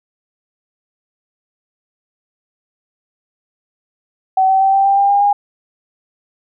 sine tone with pitch steps, 760 / 767.5 / 775.1 / 782.7 / 790.4 / 798.2 / 806.1 / 814.1 Hz, F#5 / G5 / G5 / G5 / G5 / G5 / G5 / G#5, +46 / -37 / -20 / -3 / +14 / +31 / +48 / -35 cents, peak -9 dBFS, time 4.37-5.33 s, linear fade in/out 5 ms, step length 120 ms, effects none

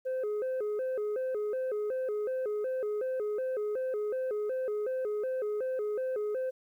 sine tone with vibrato, 466.2 Hz, A#4, in tune, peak -27 dBFS, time 0.05-6.51 s, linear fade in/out 20 ms, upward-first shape square, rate 2.7 Hz, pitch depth 180 cents each way, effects tanh soft clip ceiling -29 dBFS + 11-bit

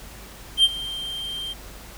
triangle tone with ADSR envelope, 3159 Hz, G7, 13 cents sharp, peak -9 dBFS, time 0.57-1.54 s, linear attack 69 ms, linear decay 39 ms, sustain -18 dB, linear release 22 ms, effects added 50 Hz sine -43 dBFS peak until 1.97 s + pink hiss -43 dBFS RMS until 1.97 s

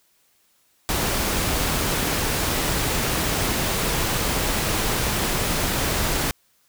pink noise, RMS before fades -23 dBFS, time 0.89-6.31 s, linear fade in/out 0 ms, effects white hiss -63 dBFS RMS until 6.68 s

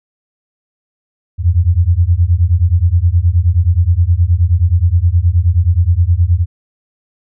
sine beating tone pair, 82.41 / 91.91 Hz, E2 / F#2, 0 / -11 cents, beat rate 9.5 Hz, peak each -11 dBFS, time 1.38-6.46 s, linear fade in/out 50 ms, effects none

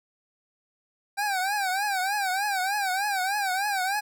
25% pulse tone with vibrato, 784 Hz, G5, in tune, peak -21 dBFS, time 1.17-4.01 s, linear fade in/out 20 ms, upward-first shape triangle, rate 3.3 Hz, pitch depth 140 cents each way, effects none

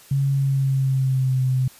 sine tone with pitch glide, 138 to 129.5 Hz, C#3 to C3, -7 to -17 cents, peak -17 dBFS, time 0.11-1.68 s, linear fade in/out 5 ms, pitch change -110 cents, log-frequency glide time 0.32-1.42 s, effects white hiss -48 dBFS RMS until 1.79 s + resampled to 32000 Hz

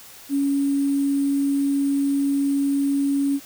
sine tone with sample-and-hold, 279.3 Hz, C#4, 13 cents sharp, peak -18 dBFS, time 0.29-3.4 s, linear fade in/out 50 ms, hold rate 8820 Hz, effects white hiss -44 dBFS RMS until 3.45 s

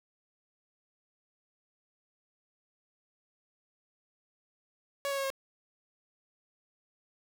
sawtooth tone with pitch steps, 560 / 553.2 / 546.6 / 540 Hz, C#5 / C#5 / C#5 / C#5, +18 / -4 / -24 / -45 cents, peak -27 dBFS, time 5.05-5.302 s, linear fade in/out 0 ms, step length 63 ms, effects none

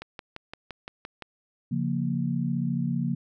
click train, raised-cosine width 0.3 ms, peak -21 dBFS, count 8, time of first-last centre 0.02-1.223 s, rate 5.82 Hz
sine chord, Bb minor, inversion first, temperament just, 139.85 / 174.81 / 233.1 Hz, Db3 / F3 / Bb3, +16 / +2 / 0 cents, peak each -29 dBFS, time 1.71-3.15 s, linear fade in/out 10 ms
effects none

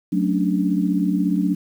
sine chord, D major seventh, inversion first, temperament equal, 185 / 220 / 277.2 / 293.7 Hz, F#3 / A3 / C#4 / D4, 0 / 0 / 0 / 0 cents, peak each -20 / -25 / -26 / -22 dBFS, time 0.12-1.55 s, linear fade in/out 10 ms, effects 8-bit

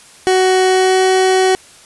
30% pulse tone with pitch glide, 373.2 to 375.6 Hz, F#4 to F#4, +15 to +26 cents, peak -7 dBFS, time 0.27-1.55 s, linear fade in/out 0 ms, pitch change +11 cents, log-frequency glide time 0.65-1.04 s, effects white hiss -42 dBFS RMS until 1.85 s + resampled to 24000 Hz

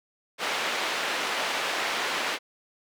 white band-pass noise, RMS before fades -29 dBFS, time 0.38-2.39 s, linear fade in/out 50 ms, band 370 to 2800 Hz, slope 12 dB/octave, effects none

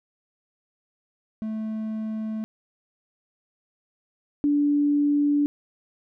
triangle / sine tone pair in turn, 218.4 / 290.3 Hz, A3 / D4, -13 / -20 cents, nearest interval perfect fourth, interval 493 cents, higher second, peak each -25 / -18 dBFS, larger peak second, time 1.42-2.44 / 4.44-5.46 s, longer neither, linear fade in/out 0 ms, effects none

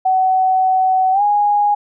sine tone with pitch glide, 752 to 824.8 Hz, F#5 to G#5, +28 to -12 cents, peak -11 dBFS, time 0.05-1.75 s, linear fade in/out 10 ms, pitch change +160 cents, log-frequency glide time 1.12-1.22 s, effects none

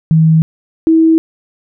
sine tone pair in turn, 160 / 323.5 Hz, D#3 / E4, +49 / -32 cents, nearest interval octave, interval 1219 cents, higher second, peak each -5 dBFS, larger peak neither, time 0.11-0.42 / 0.87-1.18 s, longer neither, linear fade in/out 0 ms, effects none

